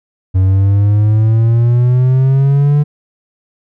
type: exponential sweep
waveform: triangle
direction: up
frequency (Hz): 92.8 to 148.1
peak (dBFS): -5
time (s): 0.34-2.84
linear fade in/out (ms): 20
effects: none